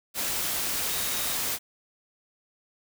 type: tone in noise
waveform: sine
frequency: 3754 Hz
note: A#7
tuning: 11 cents sharp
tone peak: -40 dBFS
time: 0.86-1.38 s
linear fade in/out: 50 ms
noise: white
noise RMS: -29 dBFS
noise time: 0.14-1.59 s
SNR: -14 dB
effects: none